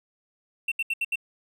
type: tone bursts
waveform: triangle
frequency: 2700 Hz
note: E7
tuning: 41 cents sharp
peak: -22 dBFS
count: 5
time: 0.68-1.157 s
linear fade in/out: 5 ms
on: 37 ms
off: 73 ms
effects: none